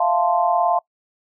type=chord; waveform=sine; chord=F major seventh; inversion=third; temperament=equal with one note detuned; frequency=659.3 / 698.5 / 880 / 1042.3 Hz; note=E5 / F5 / A5 / C6; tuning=0 / 0 / 0 / -7 cents; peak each=-24 / -18 / -22 / -23 dBFS; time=0-0.79 s; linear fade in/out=5 ms; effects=noise-tail reverb RT60 0.1 s tail -23 dB re dry